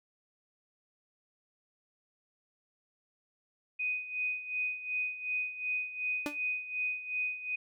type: tone with tremolo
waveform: sine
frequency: 2495 Hz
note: D#7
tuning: 4 cents sharp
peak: -29 dBFS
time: 3.79-7.56 s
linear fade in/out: 10 ms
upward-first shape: sine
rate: 2.7 Hz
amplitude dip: 75%
type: tone with exponential decay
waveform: sawtooth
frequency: 293.7 Hz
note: D4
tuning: in tune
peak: -25 dBFS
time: 6.26-6.38 s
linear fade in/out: 1 ms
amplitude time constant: 26 ms
effects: none